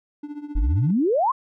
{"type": "tone with tremolo", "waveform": "triangle", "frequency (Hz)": 293.7, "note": "D4", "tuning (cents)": 0, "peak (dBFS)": -26, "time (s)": [0.23, 0.91], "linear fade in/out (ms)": 5, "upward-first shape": "triangle", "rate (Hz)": 15, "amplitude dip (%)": 85}
{"type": "exponential sweep", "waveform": "sine", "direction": "up", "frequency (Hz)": [38.15, 1117], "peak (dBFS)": -17, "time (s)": [0.55, 1.32], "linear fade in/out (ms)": 10}
{"effects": []}